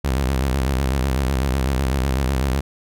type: tone with vibrato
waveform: sawtooth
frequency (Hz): 66.3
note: C2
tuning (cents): +23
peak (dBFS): -14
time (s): 0.04-2.61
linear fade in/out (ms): 10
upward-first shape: square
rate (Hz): 8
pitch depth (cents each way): 88
effects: none

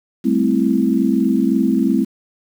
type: chord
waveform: sine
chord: A minor seventh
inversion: third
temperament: equal with one note detuned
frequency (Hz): 196 / 219.4 / 261.6 / 329.6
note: G3 / A3 / C4 / E4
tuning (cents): 0 / -5 / 0 / 0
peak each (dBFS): -20 / -18 / -17 / -20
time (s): 0.24-2.05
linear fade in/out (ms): 20
effects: 7-bit

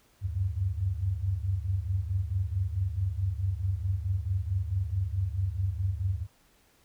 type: tone cluster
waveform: sine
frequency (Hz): 74.4 / 93.9 / 98.5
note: D2 / F#2 / G2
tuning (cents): +23 / +26 / +9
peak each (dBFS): -34 / -31 / -30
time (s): 0.21-6.27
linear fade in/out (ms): 50
effects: pink hiss -64 dBFS RMS until 6.84 s

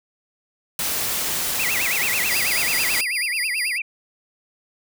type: noise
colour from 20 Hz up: white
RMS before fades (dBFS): -24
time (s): 0.79-3.01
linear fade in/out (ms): 2
type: tone with vibrato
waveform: sine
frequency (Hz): 2287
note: D7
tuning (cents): -47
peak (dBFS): -22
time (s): 1.59-3.82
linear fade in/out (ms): 5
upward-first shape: sine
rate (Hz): 9.2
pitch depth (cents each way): 300
type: tone with tremolo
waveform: 25% pulse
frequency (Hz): 4845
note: D#8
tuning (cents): -47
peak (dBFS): -20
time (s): 2.3-3.79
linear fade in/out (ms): 20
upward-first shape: square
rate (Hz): 4.7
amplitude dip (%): 40
effects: none

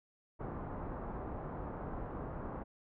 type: low-pass noise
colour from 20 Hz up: pink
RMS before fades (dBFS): -42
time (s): 0.39-2.64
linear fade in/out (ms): 20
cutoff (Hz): 1200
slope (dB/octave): 24
effects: none

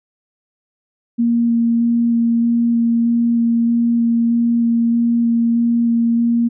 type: tone with vibrato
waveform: sine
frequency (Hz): 233.6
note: A#3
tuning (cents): +4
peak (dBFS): -12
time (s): 1.18-6.49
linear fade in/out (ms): 20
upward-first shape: square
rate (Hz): 1.6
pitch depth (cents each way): 8
effects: none

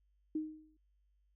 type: tone with exponential decay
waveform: sine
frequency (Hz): 310.7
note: D#4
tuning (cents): -2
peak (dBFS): -31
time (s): 0.35-0.77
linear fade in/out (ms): 5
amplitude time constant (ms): 90
effects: added 50 Hz sine -70 dBFS peak until 1.35 s

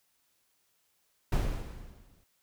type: noise with exponential decay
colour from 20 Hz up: brown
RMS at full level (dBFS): -25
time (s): 1.32-2.24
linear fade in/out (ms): 5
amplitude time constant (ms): 200
effects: white hiss -73 dBFS RMS until 2.42 s

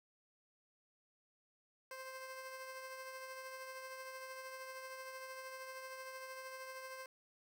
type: tone with tremolo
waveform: 15% pulse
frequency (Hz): 523.3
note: C5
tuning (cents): 0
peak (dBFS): -39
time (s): 1.91-7.06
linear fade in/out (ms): 2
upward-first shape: triangle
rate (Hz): 13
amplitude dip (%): 40
effects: none

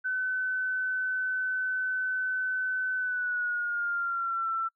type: tone with pitch glide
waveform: sine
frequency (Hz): 1514 to 1341.1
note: F#6 to E6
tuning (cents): +39 to +29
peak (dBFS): -27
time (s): 0.04-4.69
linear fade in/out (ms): 20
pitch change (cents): -210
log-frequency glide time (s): 2.96-4.48
effects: noise-tail reverb RT60 0.1 s tail -22 dB re dry

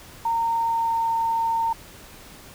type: tone with pitch glide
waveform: sine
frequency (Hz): 919 to 912.7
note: A#5 to A#5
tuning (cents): -25 to -37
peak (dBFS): -20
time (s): 0.25-1.73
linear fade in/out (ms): 5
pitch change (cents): -12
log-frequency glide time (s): 0.54-1.14
effects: pink hiss -45 dBFS RMS until 2.54 s

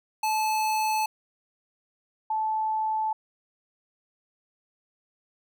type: tone pair in turn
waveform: square / sine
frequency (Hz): 867 / 872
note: A5 / A5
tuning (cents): -26 / -16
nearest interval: unison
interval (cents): 10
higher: second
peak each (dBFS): -24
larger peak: neither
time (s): 0.23-1.06 / 2.3-3.13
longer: neither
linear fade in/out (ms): 5
effects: none

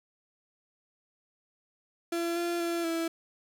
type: tone with pitch steps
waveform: 35% pulse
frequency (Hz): 339 / 344.2 / 339.5 / 330.4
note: E4 / F4 / F4 / E4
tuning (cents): +49 / -25 / -49 / +4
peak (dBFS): -27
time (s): 2.12-3.08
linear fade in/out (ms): 5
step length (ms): 240
effects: none

